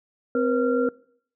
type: tone cluster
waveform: sine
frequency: 258.4 / 478.4 / 526 / 1379 Hz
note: C4 / A#4 / C5 / F6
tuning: -21 / +45 / +9 / -22 cents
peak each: -24 / -22 / -31 / -30 dBFS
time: 0.35-0.89 s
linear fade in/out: 2 ms
effects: noise-tail reverb RT60 0.6 s tail -23 dB re dry